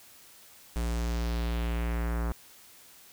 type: tone with low-pass filter sweep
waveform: square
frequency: 58.27 Hz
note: A#1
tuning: in tune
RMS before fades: -30 dBFS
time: 0.76-2.32 s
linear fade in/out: 0 ms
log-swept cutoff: 10000 to 1300 Hz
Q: 1.7
effects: white hiss -54 dBFS RMS until 3.12 s